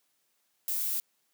violet noise, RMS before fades -31 dBFS, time 0.68-1 s, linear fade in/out 0 ms, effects white hiss -74 dBFS RMS until 1.33 s + high-pass 150 Hz 12 dB/octave

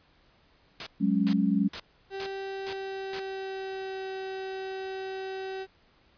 white noise bursts, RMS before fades -35 dBFS, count 6, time 0.8-3.196 s, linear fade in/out 2 ms, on 66 ms, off 400 ms
sine chord, F# suspended second, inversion none, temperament equal, 185 / 207.7 / 277.2 Hz, F#3 / G#3 / C#4, 0 / 0 / 0 cents, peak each -27 / -25 / -28 dBFS, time 1-1.69 s, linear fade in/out 20 ms
35% pulse tone with pitch glide, 389.1 to 382.2 Hz, G4 to G4, -13 to -44 cents, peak -32 dBFS, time 2.1-5.67 s, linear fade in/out 50 ms, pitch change -31 cents, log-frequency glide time 2.4-4.1 s
effects pink hiss -63 dBFS RMS until 6.17 s + resampled to 11025 Hz

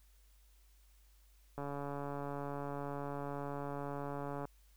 click train, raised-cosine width 1 ms, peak -28 dBFS, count 409, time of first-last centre 1.58-4.453 s, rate 142 Hz, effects added 50 Hz sine -62 dBFS peak until 4.76 s + white hiss -72 dBFS RMS until 4.76 s

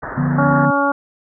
white low-pass noise, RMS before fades -28 dBFS, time 0.02-0.66 s, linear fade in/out 10 ms, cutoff 1800 Hz, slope 96 dB/octave
sine chord, B diminished, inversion first, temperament equal, 146.83 / 174.61 / 246.9 Hz, D3 / F3 / B3, 0 / 0 / 0 cents, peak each -17 / -23 / -19 dBFS, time 0.17-0.71 s, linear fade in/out 10 ms
harmonic tone, 281.6 Hz, C#4, 27 cents sharp, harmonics 1 / 2 / 3 / 4 / 5, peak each -20 / -20 / -20 / -20 / -20 dBFS, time 0.38-0.92 s, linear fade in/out 5 ms
effects none

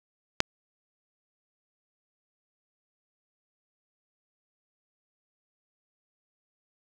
click, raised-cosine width 0.2 ms, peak -3 dBFS, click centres 0.404 s, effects none

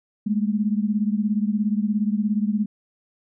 sine beating tone pair, 205.3 / 222.3 Hz, G#3 / A3, -20 / +18 cents, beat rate 17 Hz, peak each -21 / -24 dBFS, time 0.26-2.66 s, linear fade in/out 10 ms, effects none

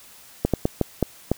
slowing click train, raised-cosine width 2 ms, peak -5 dBFS, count 6, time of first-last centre 0.45-1.316 s, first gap 87 ms, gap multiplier 1.35, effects white hiss -48 dBFS RMS until 1.37 s

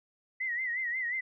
sine tone with vibrato, 1975.5 Hz, B6, in tune, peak -30 dBFS, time 0.4-1.21 s, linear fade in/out 10 ms, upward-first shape sine, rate 5.6 Hz, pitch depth 100 cents each way, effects none

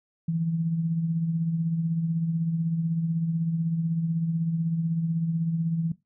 sine tone with tremolo, 164.81 Hz, E3, in tune, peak -21 dBFS, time 0.28-5.92 s, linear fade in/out 5 ms, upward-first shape triangle, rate 16 Hz, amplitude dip 60%, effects noise-tail reverb RT60 0.2 s tail -18 dB re dry

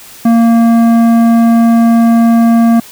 sine tone with tanh clipping, 230.8 Hz, A#3, 17 cents flat, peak -6 dBFS, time 0.25-2.8 s, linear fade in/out 5 ms, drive 12 dB, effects white hiss -34 dBFS RMS until 2.91 s

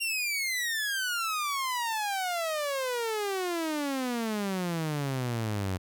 sawtooth exponential sweep, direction down, 2794 to 90.7 Hz, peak -25 dBFS, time 0-5.78 s, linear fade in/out 20 ms, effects none

